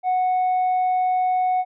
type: tone with tanh clipping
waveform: sine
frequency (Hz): 737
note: F#5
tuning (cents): -7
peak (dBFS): -18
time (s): 0.03-1.65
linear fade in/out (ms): 50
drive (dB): 1
effects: none